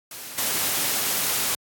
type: noise with level steps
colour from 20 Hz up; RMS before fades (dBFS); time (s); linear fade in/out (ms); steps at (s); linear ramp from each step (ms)
white; -37 / -24; 0.11-1.55; 2; 0.38; 5
effects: high-pass 100 Hz 12 dB/octave + AAC 64 kbps